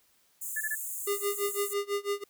pink high-pass noise, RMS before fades -37 dBFS, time 0.41-1.74 s, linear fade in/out 10 ms, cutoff 6800 Hz, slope 96 dB/octave
sine tone bursts, 1731 Hz, A6, 29 cents flat, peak -29 dBFS, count 3, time 0.56-0.753 s, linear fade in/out 10 ms, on 49 ms, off 23 ms
square tone with tremolo, 404.9 Hz, G#4, 44 cents flat, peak -27 dBFS, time 1.07-2.24 s, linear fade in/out 5 ms, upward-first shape sine, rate 6 Hz, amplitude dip 95%
effects white hiss -67 dBFS RMS until 2.29 s

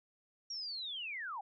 sine linear sweep, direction down, 5670 to 752 Hz, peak -39 dBFS, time 0.5-1.41 s, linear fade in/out 5 ms, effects none

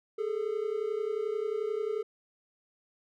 triangle tone pair together, 411.6 / 442.9 Hz, G#4 / A4, -16 / +11 cents, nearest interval minor second, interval 127 cents, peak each -31 / -30 dBFS, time 0.18-2.03 s, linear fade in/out 10 ms, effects none

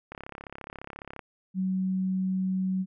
click train, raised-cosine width 0.5 ms, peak -24 dBFS, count 38, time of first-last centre 0.12-1.192 s, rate 34.5 Hz
sine tone, 187.8 Hz, F#3, 26 cents sharp, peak -25 dBFS, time 1.54-2.86 s, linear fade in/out 50 ms
effects none

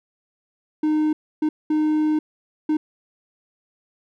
triangle tone bursts at uneven times, 307.1 Hz, D#4, 23 cents flat, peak -15 dBFS, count 4, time 0.83-1.13 / 1.42-1.49 / 1.7-2.19 / 2.69-2.77 s, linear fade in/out 5 ms, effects none

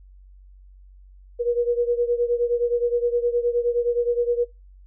sine beating tone pair, 476.3 / 485.9 Hz, A#4 / B4, +37 / -28 cents, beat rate 9.6 Hz, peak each -21 / -24 dBFS, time 1.39-4.45 s, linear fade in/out 20 ms, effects noise-tail reverb RT60 0.2 s tail -19 dB re dry + added 47 Hz sine -45 dBFS peak until 4.86 s

